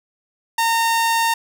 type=tone; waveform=sawtooth; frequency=916 Hz; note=A#5; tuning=31 cents flat; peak=-12 dBFS; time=0.58-1.34 s; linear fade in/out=5 ms; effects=none